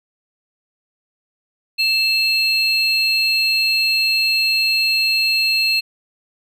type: tone pair together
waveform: triangle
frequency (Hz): 2649 / 4220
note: E7 / C8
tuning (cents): +8 / +14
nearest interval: minor sixth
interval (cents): 806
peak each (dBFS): -16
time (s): 1.78-5.81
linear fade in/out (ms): 20
effects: none